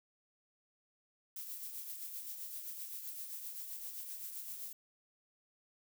violet noise with tremolo, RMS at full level -43 dBFS, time 1.36-4.73 s, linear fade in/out 5 ms, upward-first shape triangle, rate 7.7 Hz, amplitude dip 50%, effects none

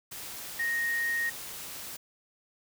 sine tone in noise, 1864.7 Hz, A#6, in tune, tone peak -27 dBFS, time 0.59-1.3 s, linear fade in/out 10 ms, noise white, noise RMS -41 dBFS, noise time 0.11-1.97 s, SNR +11 dB, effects none

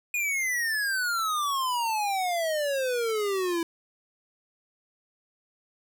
square exponential sweep, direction down, 2470 to 329.6 Hz, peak -26 dBFS, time 0.14-3.63 s, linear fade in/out 2 ms, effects none

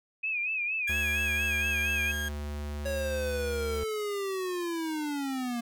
sine tone with vibrato, 2505 Hz, D#7, 11 cents sharp, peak -28 dBFS, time 0.23-2.12 s, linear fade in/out 10 ms, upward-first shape sine, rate 4.3 Hz, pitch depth 91 cents each way
35% pulse tone with pitch glide, 1661.2 to 1625.1 Hz, G#6 to G#6, 0 to -38 cents, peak -30 dBFS, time 0.87-2.29 s, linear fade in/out 10 ms, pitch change -38 cents, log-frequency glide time 1.08-1.76 s
square tone, 73.42 Hz, D2, in tune, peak -34 dBFS, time 0.89-3.84 s, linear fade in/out 5 ms
square linear sweep, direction down, 556 to 233 Hz, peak -31 dBFS, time 2.85-5.61 s, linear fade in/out 10 ms
effects none

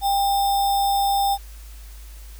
sine tone with sample-and-hold, 796 Hz, G5, 26 cents sharp, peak -17 dBFS, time 0.01-1.38 s, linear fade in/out 50 ms, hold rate 4410 Hz, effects added 52 Hz sine -37 dBFS peak until 2.39 s + white hiss -49 dBFS RMS until 2.39 s

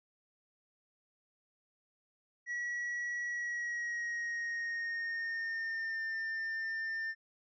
triangle tone with pitch glide, 1927 to 1798 Hz, B6 to A6, -43 to +37 cents, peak -33 dBFS, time 2.46-7.15 s, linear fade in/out 50 ms, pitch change -120 cents, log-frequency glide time 3.25-6.07 s, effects resampled to 16000 Hz

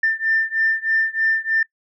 sine beating tone pair, 1788 / 1791.2 Hz, A6 / A6, +27 / +30 cents, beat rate 3.2 Hz, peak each -19 / -20 dBFS, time 0.03-1.63 s, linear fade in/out 5 ms, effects noise-tail reverb RT60 0.1 s tail -23 dB re dry + tanh soft clip ceiling -9 dBFS

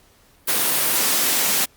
white high-pass noise, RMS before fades -19 dBFS, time 0.47-1.66 s, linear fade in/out 20 ms, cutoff 140 Hz, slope 48 dB/octave, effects pink hiss -55 dBFS RMS until 1.76 s + Opus 48 kbps

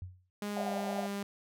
sine tone with exponential decay, 91.2 Hz, F#2, 24 cents flat, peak -36 dBFS, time 0.02-0.3 s, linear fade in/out 0 ms, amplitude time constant 59 ms
sawtooth tone with pitch glide, 205.8 to 200.6 Hz, G#3 to G3, -16 to +40 cents, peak -31 dBFS, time 0.42-1.23 s, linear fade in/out 2 ms, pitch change -44 cents, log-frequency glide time 0.52-0.72 s
white band-pass noise, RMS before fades -38 dBFS, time 0.56-1.07 s, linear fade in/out 10 ms, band 570 to 800 Hz, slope 96 dB/octave
effects none

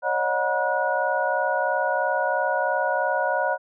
sine tone cluster, 549 / 612 / 732 / 963 / 1459 Hz, C#5 / D#5 / F#5 / B5 / F#6, -17 / -29 / -19 / -44 / -25 cents, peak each -27 dBFS, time 0.02-3.58 s, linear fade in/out 50 ms, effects none

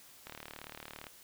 click train, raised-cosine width 0.3 ms, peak -28 dBFS, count 31, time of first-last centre 0.27-1.068 s, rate 37.6 Hz, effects white hiss -57 dBFS RMS until 1.23 s

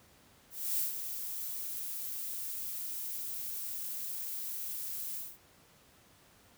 violet noise with ADSR envelope, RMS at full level -31 dBFS, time 0.5-5.38 s, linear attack 280 ms, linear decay 140 ms, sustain -8 dB, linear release 220 ms, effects pink hiss -62 dBFS RMS until 6.57 s + high-pass 60 Hz 12 dB/octave

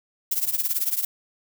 violet noise with tremolo, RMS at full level -21 dBFS, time 0.31-1.05 s, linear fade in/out 5 ms, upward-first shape triangle, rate 18 Hz, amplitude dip 90%, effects none

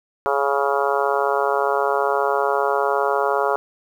harmonic tone, 139.6 Hz, C#3, 13 cents sharp, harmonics 3 / 4 / 5 / 6 / 7 / 8 / 9 / 10, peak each -23 / -24 / -25 / -26 / -26 / -27 / -28 / -28 dBFS, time 0.26-3.56 s, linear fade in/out 0 ms, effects 8-bit

